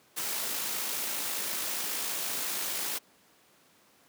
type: noise with amplitude modulation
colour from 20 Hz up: white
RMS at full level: -32 dBFS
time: 0.16-2.99 s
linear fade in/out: 20 ms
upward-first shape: sine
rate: 54.8 Hz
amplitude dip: 25%
effects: pink hiss -62 dBFS RMS until 4.08 s + high-pass 200 Hz 12 dB/octave